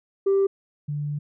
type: tone pair in turn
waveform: sine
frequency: 392 / 146.83 Hz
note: G4 / D3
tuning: 0 / 0 cents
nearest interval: octave + perfect fourth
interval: 1700 cents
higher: first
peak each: -15 / -25 dBFS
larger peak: first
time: 0.26-0.47 / 0.88-1.19 s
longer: second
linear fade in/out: 10 ms
effects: tanh soft clip ceiling -15 dBFS